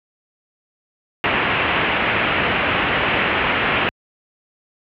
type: low-pass noise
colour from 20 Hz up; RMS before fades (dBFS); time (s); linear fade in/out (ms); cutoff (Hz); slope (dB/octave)
white; -19; 1.24-3.89; 0; 2900; 48
effects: high-pass 60 Hz 12 dB/octave